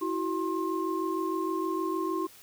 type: tone cluster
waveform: sine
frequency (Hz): 327.2 / 373.7 / 1063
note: E4 / F#4 / C6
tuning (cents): -13 / +17 / +27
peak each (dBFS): -31 / -32 / -33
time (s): 0.01-2.27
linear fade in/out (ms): 10
effects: white hiss -53 dBFS RMS until 2.42 s